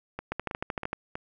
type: two click trains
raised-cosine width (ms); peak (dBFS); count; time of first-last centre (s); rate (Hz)
0.5; -15 / -19; 9 / 4; 0.32-0.931 / 0.19-1.155; 13.1 / 3.11
effects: none